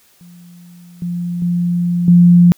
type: tone with level steps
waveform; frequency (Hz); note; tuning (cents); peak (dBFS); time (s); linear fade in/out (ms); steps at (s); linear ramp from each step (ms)
sine; 174.61; F3; 0; -37 / -18 / -13 / -4; 0.21-2.52; 0; 1.02 / 1.42 / 2.08; 2
effects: white hiss -52 dBFS RMS until 2.57 s